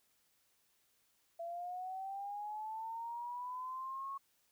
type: linear sweep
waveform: sine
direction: up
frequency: 670 to 1104 Hz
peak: -40 dBFS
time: 1.39-4.18 s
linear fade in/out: 10 ms
effects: white hiss -75 dBFS RMS until 4.51 s